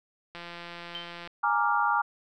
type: click train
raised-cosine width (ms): 0.3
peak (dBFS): -25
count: 160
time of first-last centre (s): 0.35-1.274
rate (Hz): 172
type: tone with exponential decay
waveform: sine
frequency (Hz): 3109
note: G7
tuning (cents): -15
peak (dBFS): -32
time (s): 0.95-1.23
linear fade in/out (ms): 0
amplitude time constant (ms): 59
type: chord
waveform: sine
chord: Bb dominant seventh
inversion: third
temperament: equal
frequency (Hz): 830.6 / 932.3 / 1174.7 / 1396.9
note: Ab5 / Bb5 / D6 / F6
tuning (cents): 0 / 0 / 0 / 0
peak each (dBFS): -28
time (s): 1.43-2.02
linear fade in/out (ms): 10
effects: none